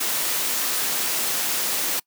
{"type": "noise", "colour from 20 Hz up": "white", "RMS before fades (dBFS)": -24, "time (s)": [0, 2], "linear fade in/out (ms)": 10, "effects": ["noise-tail reverb RT60 0.1 s tail -25 dB re dry", "high-pass 200 Hz 12 dB/octave"]}